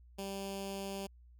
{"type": "tone with notch filter", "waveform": "10% pulse", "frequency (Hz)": 196, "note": "G3", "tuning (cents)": 0, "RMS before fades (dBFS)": -41, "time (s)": [0.18, 1.07], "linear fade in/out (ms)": 10, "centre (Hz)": 1300, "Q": 0.89, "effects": ["added 60 Hz sine -56 dBFS peak until 1.39 s"]}